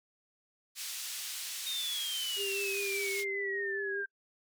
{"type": "band-pass noise", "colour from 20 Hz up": "pink", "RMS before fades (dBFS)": -40, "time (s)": [0.75, 3.25], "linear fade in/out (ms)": 50, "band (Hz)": [3300, 14000], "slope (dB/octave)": 12}
{"type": "exponential sweep", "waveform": "sine", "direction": "down", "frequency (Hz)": [3729, 1574], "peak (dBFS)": -34, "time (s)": [1.66, 4.06], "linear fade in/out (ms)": 10}
{"type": "tone with vibrato", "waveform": "sine", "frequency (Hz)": 396.1, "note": "G4", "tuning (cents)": 18, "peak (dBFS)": -36, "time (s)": [2.36, 4.05], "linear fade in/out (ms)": 50, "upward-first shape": "sine", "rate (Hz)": 5, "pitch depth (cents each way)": 21}
{"effects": ["noise-tail reverb RT60 0.1 s tail -25 dB re dry"]}